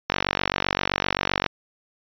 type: click train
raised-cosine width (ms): 0.3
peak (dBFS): -4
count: 66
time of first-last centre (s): 0.1-1.463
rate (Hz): 47.7
effects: resampled to 11025 Hz